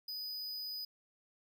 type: tone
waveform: square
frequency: 4978 Hz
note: D#8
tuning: in tune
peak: -40 dBFS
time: 0.08-0.85 s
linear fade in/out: 5 ms
effects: none